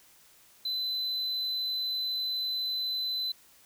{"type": "tone", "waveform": "triangle", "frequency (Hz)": 4026, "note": "B7", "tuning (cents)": 33, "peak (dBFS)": -28, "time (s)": [0.65, 3.32], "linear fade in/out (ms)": 5, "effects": ["white hiss -59 dBFS RMS until 3.65 s"]}